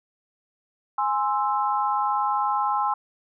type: chord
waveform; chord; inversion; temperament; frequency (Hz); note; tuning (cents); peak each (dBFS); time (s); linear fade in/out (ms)
sine; Ab augmented; none; equal; 830.6 / 1046.5 / 1318.5; Ab5 / C6 / E6; 0 / 0 / 0; -24 / -25 / -28; 0.98-2.94; 5
effects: none